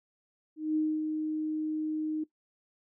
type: tone with ADSR envelope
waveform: sine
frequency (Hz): 310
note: D#4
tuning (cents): -6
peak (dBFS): -24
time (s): 0.56-2.24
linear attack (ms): 200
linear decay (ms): 250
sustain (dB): -5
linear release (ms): 8
effects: noise-tail reverb RT60 0.1 s tail -17 dB re dry